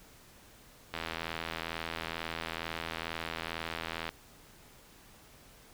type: click train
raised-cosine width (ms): 0.3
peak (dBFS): -19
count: 260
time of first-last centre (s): 0.94-4.091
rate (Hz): 82.2
effects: pink hiss -57 dBFS RMS until 5.73 s